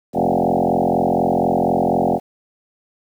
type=tone with frequency modulation; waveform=sine; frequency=481.2 Hz; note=B4; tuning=45 cents flat; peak=-14 dBFS; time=0.13-2.2 s; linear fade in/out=50 ms; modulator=44.1 Hz; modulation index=7.1; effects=8-bit